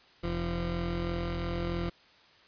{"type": "tone pair together", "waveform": "20% pulse", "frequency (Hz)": [43, 171.3], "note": ["F1", "F3"], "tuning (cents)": [-26, -33], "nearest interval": "2 octaves", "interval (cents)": 2393, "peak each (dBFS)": [-29, -28], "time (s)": [0.23, 1.9], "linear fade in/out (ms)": 10, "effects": ["white hiss -59 dBFS RMS until 2.47 s", "resampled to 11025 Hz"]}